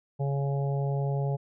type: harmonic tone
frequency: 139.3 Hz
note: C#3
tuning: 9 cents sharp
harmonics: 1 / 3 / 4 / 5 / 6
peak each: -26 / -36 / -38 / -40 / -42 dBFS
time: 0.19-1.37 s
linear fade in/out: 20 ms
effects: none